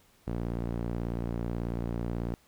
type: tone with band-pass filter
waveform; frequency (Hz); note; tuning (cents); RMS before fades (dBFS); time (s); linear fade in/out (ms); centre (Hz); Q
sawtooth; 58.27; A#1; 0; -33; 0.27-2.34; 0; 240; 0.59
effects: pink hiss -63 dBFS RMS until 2.47 s